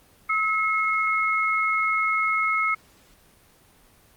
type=tone pair together; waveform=sine; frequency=1290 / 2170 Hz; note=E6 / C#7; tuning=-38 / -37 cents; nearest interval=major sixth; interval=901 cents; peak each=-23 dBFS; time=0.29-2.75 s; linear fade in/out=10 ms; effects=pink hiss -56 dBFS RMS until 4.16 s + Opus 24 kbps